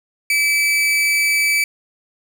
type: tone with amplitude modulation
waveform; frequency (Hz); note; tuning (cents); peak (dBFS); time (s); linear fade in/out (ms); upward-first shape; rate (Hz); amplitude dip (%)
40% pulse; 2307; D7; -31; -12; 0.3-1.64; 2; sine; 269; 35
effects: none